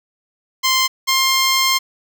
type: tone pair in turn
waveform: 10% pulse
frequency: 1046.5 / 1059.3 Hz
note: C6 / C6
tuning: 0 / +21 cents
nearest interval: unison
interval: 21 cents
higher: second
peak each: -5 dBFS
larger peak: neither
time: 0.63-0.88 / 1.07-1.79 s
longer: second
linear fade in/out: 20 ms
effects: none